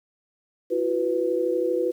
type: chord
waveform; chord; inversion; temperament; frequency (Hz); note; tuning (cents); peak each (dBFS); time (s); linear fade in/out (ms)
sine; E suspended second; none; equal with one note detuned; 337.5 / 370 / 493.9; E4 / F#4 / B4; +41 / 0 / 0; -27 / -26 / -24; 0.7-1.92; 20
effects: 9-bit